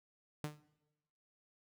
sawtooth tone with exponential decay, 150 Hz, D3, 37 cents sharp, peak -31 dBFS, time 0.44-0.62 s, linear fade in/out 0 ms, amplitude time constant 38 ms, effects noise-tail reverb RT60 1.0 s tail -20 dB re dry

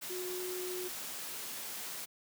sine tone in noise, 364.3 Hz, F#4, 27 cents flat, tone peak -38 dBFS, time 0.09-0.89 s, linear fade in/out 20 ms, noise white, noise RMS -42 dBFS, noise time 0.01-2.06 s, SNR +1 dB, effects high-pass 150 Hz 12 dB/octave

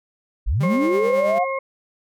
sine linear sweep, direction up, 33.61 to 740 Hz, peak -17 dBFS, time 0.46-1.45 s, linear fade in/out 20 ms
sawtooth tone with tremolo, 199.5 Hz, G3, 31 cents sharp, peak -24 dBFS, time 0.6-1.39 s, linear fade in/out 10 ms, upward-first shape sine, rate 9.1 Hz, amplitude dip 50%
harmonic tone, 537 Hz, C5, 45 cents sharp, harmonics 1 / 2 / 4, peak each -24 / -27 / -30 dBFS, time 0.63-1.59 s, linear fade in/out 5 ms
effects none

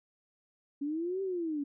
sine linear two-way sweep, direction up then down, 277.2 to 392 to 277.2 Hz, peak -31 dBFS, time 0.81-1.64 s, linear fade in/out 10 ms, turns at 1.22 s, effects none

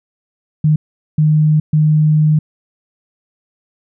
sine tone bursts at uneven times, 153.4 Hz, D#3, 24 cents flat, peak -8 dBFS, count 3, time 0.64-0.76 / 1.18-1.6 / 1.73-2.39 s, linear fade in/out 5 ms, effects none

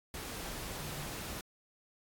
sine tone in noise, 146.83 Hz, D3, in tune, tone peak -45 dBFS, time 0.8-1.06 s, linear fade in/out 2 ms, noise pink, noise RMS -42 dBFS, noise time 0.14-1.41 s, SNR -6 dB, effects AAC 64 kbps

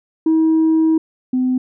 sine tone pair in turn, 320 / 254.9 Hz, D#4 / C4, +49 / -45 cents, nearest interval major third, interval 394 cents, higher first, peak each -9 / -13 dBFS, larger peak first, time 0.26-0.98 / 1.33-1.58 s, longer first, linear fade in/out 5 ms, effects tanh soft clip ceiling -9 dBFS

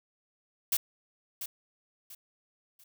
blue noise with echo, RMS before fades -27 dBFS, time 0.72-0.77 s, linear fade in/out 5 ms, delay 690 ms, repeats 3, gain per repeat -10 dB, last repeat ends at 2.84 s, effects none

